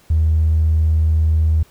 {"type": "tone with tanh clipping", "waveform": "triangle", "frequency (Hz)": 79, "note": "D#2", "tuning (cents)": 27, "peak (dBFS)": -11, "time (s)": [0.1, 1.63], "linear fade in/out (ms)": 5, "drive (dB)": 1, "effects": ["pink hiss -52 dBFS RMS until 1.7 s"]}